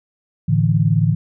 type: chord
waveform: sine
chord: A suspended fourth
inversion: none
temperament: equal with one note detuned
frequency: 109.49 / 146.83 / 164.81 Hz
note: A2 / D3 / E3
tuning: -8 / 0 / 0 cents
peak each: -17 dBFS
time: 0.48-1.15 s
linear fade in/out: 10 ms
effects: none